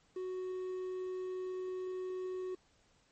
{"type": "tone with quantisation", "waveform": "triangle", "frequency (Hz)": 370, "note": "F#4", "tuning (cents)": 0, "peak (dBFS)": -35, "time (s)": [0.16, 2.55], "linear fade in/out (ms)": 5, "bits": 10, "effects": ["pink hiss -70 dBFS RMS until 3.11 s", "MP3 32 kbps"]}